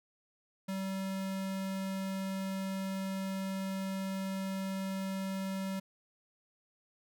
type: tone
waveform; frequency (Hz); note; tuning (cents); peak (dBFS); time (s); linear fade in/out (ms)
square; 192.2; G3; -34; -35; 0.68-5.8; 10
effects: none